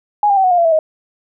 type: tone with pitch steps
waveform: sine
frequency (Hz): 830.6 / 798.1 / 767 / 737 / 708.2 / 680.5 / 653.9 / 628.4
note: G#5 / G5 / G5 / F#5 / F5 / F5 / E5 / D#5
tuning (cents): 0 / +31 / -38 / -7 / +24 / -45 / -14 / +17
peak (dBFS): -9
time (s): 0.23-0.79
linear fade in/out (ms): 2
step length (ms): 70
effects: none